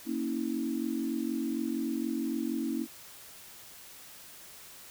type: chord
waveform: sine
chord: A# diminished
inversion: none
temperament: equal with one note detuned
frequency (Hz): 233.1 / 277.2 / 323.8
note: A#3 / C#4 / E4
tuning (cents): 0 / 0 / -31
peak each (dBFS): -34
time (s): 0.05-2.87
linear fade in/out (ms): 50
effects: white hiss -50 dBFS RMS until 4.9 s